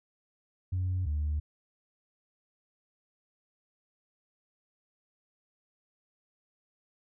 sine tone pair in turn, 91.9 / 74.86 Hz, F#2 / D2, -11 / +34 cents, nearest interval major third, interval 355 cents, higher first, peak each -26 dBFS, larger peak neither, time 0.72-1.06 / 1.06-1.4 s, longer neither, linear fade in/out 10 ms, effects tanh soft clip ceiling -25 dBFS

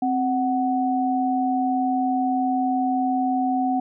sine tone pair together, 261.6 / 743.6 Hz, C4 / F#5, 0 / +8 cents, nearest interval octave + tritone, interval 1808 cents, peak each -22 dBFS, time 0.02-3.8 s, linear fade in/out 5 ms, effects none

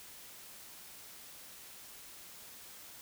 silence, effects white hiss -52 dBFS RMS until 3.01 s

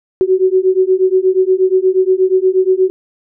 sine beating tone pair, 370.5 / 378.9 Hz, F#4 / F#4, +2 / +41 cents, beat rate 8.4 Hz, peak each -12 dBFS, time 0.21-2.9 s, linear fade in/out 0 ms, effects none

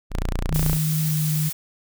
sawtooth tone, 29.31 Hz, A#0, 10 cents sharp, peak -18 dBFS, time 0.1-0.78 s, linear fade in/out 50 ms
sine tone with pitch glide, 155.56 to 153.95 Hz, D#3 to D#3, 0 to -18 cents, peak -20 dBFS, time 0.5-1.5 s, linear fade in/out 20 ms, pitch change -18 cents, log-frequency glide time 1.07-1.14 s
blue noise, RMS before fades -29 dBFS, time 0.54-1.53 s, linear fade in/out 10 ms
effects none

